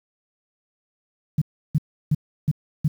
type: tone bursts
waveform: sine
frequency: 151.3 Hz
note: D#3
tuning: 48 cents flat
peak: -15 dBFS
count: 5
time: 1.38-2.88 s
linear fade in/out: 5 ms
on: 36 ms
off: 330 ms
effects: 8-bit